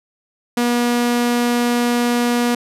sawtooth tone, 240.6 Hz, B3, 45 cents flat, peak -11 dBFS, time 0.57-2.55 s, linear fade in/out 5 ms, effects resampled to 32000 Hz

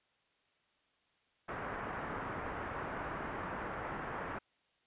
white low-pass noise, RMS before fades -41 dBFS, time 1.48-4.39 s, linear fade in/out 10 ms, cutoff 1600 Hz, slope 24 dB/octave, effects white hiss -74 dBFS RMS until 4.86 s + resampled to 8000 Hz

